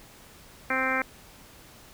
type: harmonic tone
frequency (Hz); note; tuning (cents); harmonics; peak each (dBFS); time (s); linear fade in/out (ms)
261.6; C4; 0; 1 / 2 / 3 / 4 / 5 / 6 / 7 / 8 / 9; -34 / -33 / -35 / -35 / -32 / -30 / -34 / -31 / -34; 0.7-1.02; 2
effects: pink hiss -51 dBFS RMS until 1.93 s